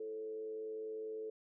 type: tone with frequency modulation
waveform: sine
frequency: 437.4 Hz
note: A4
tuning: 10 cents flat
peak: -40 dBFS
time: 0-1.3 s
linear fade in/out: 5 ms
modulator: 105 Hz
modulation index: 0.35
effects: none